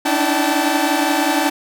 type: tone cluster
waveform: sawtooth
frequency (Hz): 285.6 / 296.9 / 322.4 / 771 / 878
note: D4 / D4 / E4 / G5 / A5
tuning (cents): -48 / +19 / -38 / -29 / -4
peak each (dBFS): -18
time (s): 0.05-1.5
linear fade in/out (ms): 10
effects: none